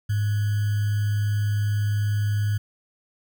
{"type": "tone with sample-and-hold", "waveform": "sine", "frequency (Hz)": 103.83, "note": "G#2", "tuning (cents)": 0, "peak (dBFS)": -20, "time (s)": [0.09, 2.58], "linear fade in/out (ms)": 10, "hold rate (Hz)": 1575, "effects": []}